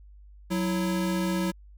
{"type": "tone pair together", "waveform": "square", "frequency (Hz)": [185, 330], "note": ["F#3", "E4"], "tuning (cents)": [0, 2], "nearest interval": "minor seventh", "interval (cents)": 1002, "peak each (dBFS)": [-27, -31], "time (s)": [0.5, 1.52], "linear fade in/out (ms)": 20, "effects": ["added 50 Hz sine -47 dBFS peak until 1.77 s"]}